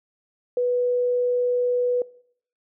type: tone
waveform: sine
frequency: 492 Hz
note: B4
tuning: 7 cents flat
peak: -19 dBFS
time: 0.57-2.02 s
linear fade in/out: 2 ms
effects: noise-tail reverb RT60 0.6 s tail -21 dB re dry